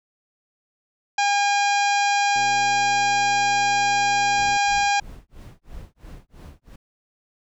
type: harmonic tone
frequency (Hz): 810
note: G#5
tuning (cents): -43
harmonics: 1 / 2 / 3 / 4 / 5 / 6 / 7 / 8 / 9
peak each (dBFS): -19 / -26 / -26 / -33 / -34 / -34 / -33 / -38 / -37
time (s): 1.18-5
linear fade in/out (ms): 5
type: click train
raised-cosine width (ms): 2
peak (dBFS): -29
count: 277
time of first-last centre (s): 2.36-4.568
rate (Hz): 125
type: noise with tremolo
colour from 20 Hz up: brown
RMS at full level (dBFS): -38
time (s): 4.36-6.76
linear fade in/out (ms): 5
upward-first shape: sine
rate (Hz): 3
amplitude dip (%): 100
effects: none